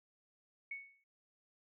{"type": "tone with exponential decay", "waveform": "sine", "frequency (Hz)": 2217, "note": "C#7", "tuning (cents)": 0, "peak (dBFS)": -38, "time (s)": [0.71, 1.04], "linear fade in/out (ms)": 5, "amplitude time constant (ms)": 70, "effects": []}